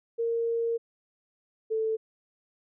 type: tone pair in turn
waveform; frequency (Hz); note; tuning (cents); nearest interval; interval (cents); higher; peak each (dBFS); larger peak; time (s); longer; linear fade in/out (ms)
sine; 462.6 / 441.7; A#4 / A4; -13 / +7; minor second; 80; first; -25; neither; 0.18-0.78 / 1.7-1.97; first; 20
effects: none